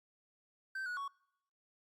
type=tone with pitch steps; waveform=triangle; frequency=1552 / 1461 / 1115 Hz; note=G6 / F#6 / C#6; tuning=-18 / -22 / +10 cents; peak=-36 dBFS; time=0.75-1.08 s; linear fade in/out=5 ms; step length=110 ms; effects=noise-tail reverb RT60 0.8 s tail -25 dB re dry + Opus 48 kbps